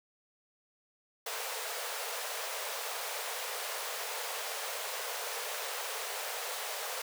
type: high-pass noise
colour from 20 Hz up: pink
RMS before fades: -38 dBFS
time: 1.26-7.02 s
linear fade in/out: 5 ms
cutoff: 430 Hz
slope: 96 dB/octave
effects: none